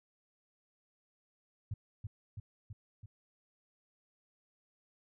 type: tone with echo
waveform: sine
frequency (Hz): 104.3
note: G#2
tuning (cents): +8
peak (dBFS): -34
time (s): 1.71-1.74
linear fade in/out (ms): 5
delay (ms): 330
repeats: 4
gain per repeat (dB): -3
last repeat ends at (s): 3.06
effects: none